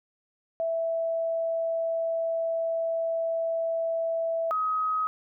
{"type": "tone pair in turn", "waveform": "sine", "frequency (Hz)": [659.3, 1264.2], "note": ["E5", "D#6"], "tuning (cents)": [0, 27], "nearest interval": "major seventh", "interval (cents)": 1127, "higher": "second", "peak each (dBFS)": [-25, -24], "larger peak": "second", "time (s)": [[0.6, 4.51], [4.51, 5.07]], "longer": "first", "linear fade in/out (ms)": 0, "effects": []}